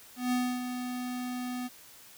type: tone with ADSR envelope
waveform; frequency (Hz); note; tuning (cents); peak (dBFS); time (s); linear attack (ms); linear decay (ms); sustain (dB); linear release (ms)
square; 248.9; B3; +14; -26; 0.16-1.69; 160; 280; -8; 28
effects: white hiss -53 dBFS RMS until 2.17 s